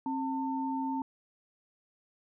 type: tone pair together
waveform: sine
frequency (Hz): 267 / 898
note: C4 / A5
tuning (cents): +35 / +35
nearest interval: octave + major sixth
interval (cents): 2100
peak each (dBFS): -32 / -34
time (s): 0.06-1.02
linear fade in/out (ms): 2
effects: none